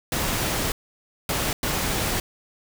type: noise bursts at uneven times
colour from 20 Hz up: pink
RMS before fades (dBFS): -25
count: 3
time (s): 0.12-0.72 / 1.29-1.53 / 1.63-2.2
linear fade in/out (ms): 2
effects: none